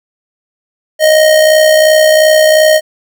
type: tone with amplitude modulation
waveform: square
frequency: 622.3 Hz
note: D#5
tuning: in tune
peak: -3 dBFS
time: 0.99-2.81 s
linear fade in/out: 50 ms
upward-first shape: sine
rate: 62.8 Hz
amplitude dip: 45%
effects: none